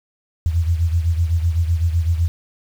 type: beating tone pair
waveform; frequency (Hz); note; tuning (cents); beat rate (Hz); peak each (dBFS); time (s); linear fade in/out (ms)
sine; 82.41 / 90.31; E2 / F#2; 0 / -41; 7.9; -16 / -22; 0.46-2.28; 0
effects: 7-bit